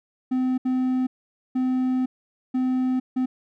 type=tone bursts at uneven times; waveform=triangle; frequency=256.3 Hz; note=C4; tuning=36 cents flat; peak=-18 dBFS; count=5; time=0.31-0.58 / 0.65-1.07 / 1.55-2.06 / 2.54-3 / 3.16-3.26 s; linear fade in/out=10 ms; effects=none